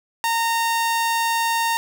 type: tone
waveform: sawtooth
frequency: 920 Hz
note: A#5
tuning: 23 cents flat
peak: -15 dBFS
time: 0.24-1.77 s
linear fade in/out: 0 ms
effects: none